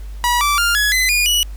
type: tone with pitch steps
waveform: sawtooth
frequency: 968 / 1164.5 / 1401 / 1685.4 / 2028 / 2439 / 2934 Hz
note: B5 / D6 / F6 / G#6 / B6 / D#7 / F#7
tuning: -35 / -15 / +5 / +25 / +45 / -35 / -15 cents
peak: -10 dBFS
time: 0.24-1.43 s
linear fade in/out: 0 ms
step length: 170 ms
effects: added 50 Hz sine -27 dBFS peak until 1.56 s + pink hiss -48 dBFS RMS until 1.56 s